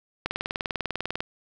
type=click train; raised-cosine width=0.3 ms; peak=-11 dBFS; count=20; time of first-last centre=0.26-1.205 s; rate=20.1 Hz; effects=none